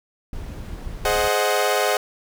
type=noise; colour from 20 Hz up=brown; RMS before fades=-32 dBFS; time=0.33-1.28 s; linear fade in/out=2 ms
type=chord; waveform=sawtooth; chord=Ab dominant seventh; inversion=none; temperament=equal with one note detuned; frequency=420.6 / 523.3 / 622.3 / 740 Hz; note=Ab4 / C5 / Eb5 / Gb5; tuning=+22 / 0 / 0 / 0 cents; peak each=-20 dBFS; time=1.05-1.97 s; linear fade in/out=2 ms
effects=none